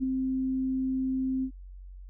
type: tone with ADSR envelope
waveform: sine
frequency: 261.6 Hz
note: C4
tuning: in tune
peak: -23 dBFS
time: 0-1.51 s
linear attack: 34 ms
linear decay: 7 ms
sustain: -3 dB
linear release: 76 ms
effects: added 46 Hz sine -42 dBFS peak until 2.09 s